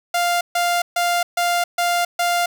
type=tone bursts; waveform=sawtooth; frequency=698.5 Hz; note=F5; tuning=in tune; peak=-13 dBFS; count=6; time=0.14-2.46 s; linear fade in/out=5 ms; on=270 ms; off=140 ms; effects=none